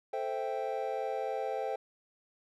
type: chord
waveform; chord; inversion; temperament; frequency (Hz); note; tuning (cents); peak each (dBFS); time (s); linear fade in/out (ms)
triangle; A minor seventh; none; equal; 440 / 523.3 / 659.3 / 784; A4 / C5 / E5 / G5; 0 / 0 / 0 / 0; -36 / -35 / -38 / -35; 0.13-1.76; 5
effects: none